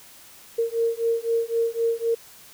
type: beating tone pair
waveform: sine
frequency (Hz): 458.9 / 462.8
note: A#4 / A#4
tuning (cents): -27 / -13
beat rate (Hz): 3.9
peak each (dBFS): -24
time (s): 0.58-2.15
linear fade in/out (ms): 10
effects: white hiss -48 dBFS RMS until 2.53 s